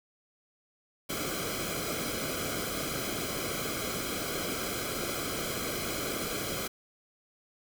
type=noise with comb filter; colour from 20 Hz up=pink; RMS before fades=-34 dBFS; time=1.09-6.68 s; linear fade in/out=10 ms; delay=1.1 ms; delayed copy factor=-0.8; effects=none